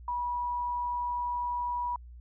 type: tone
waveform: sine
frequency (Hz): 972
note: B5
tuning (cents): -28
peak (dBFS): -29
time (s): 0.08-1.96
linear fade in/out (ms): 2
effects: added 60 Hz sine -45 dBFS peak until 2.2 s